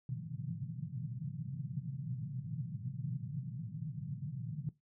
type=band-pass noise; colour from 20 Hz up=white; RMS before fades=-41 dBFS; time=0.09-4.69 s; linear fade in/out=2 ms; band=120 to 160 Hz; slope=48 dB/octave; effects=noise-tail reverb RT60 0.2 s tail -18 dB re dry